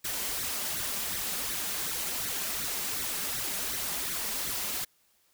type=noise with flanger; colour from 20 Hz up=white; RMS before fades=-33 dBFS; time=0.04-4.85 s; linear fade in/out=10 ms; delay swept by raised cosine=0.49 to 5.09 ms; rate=2.7 Hz; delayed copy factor=+0.65; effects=white hiss -68 dBFS RMS until 5.33 s